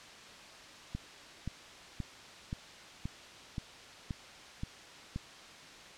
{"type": "click train", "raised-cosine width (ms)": 5, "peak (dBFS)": -24, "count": 9, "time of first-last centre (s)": [0.95, 5.161], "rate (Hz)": 1.9, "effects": ["white hiss -51 dBFS RMS until 5.97 s", "low-pass 5000 Hz 12 dB/octave"]}